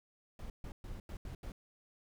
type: noise bursts at uneven times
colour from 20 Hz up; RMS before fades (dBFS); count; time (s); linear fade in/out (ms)
brown; -44; 6; 0.39-0.5 / 0.64-0.72 / 0.84-1 / 1.09-1.17 / 1.25-1.35 / 1.43-1.52; 2
effects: none